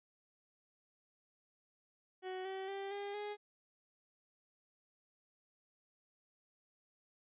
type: tone with pitch steps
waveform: 30% pulse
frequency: 372.4 / 382.6 / 393.2 / 404 / 415.1 Hz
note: F#4 / G4 / G4 / G#4 / G#4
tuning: +11 / -42 / +5 / -48 / -1 cents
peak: -38 dBFS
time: 2.22-3.37 s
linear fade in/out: 50 ms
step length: 230 ms
effects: resampled to 8000 Hz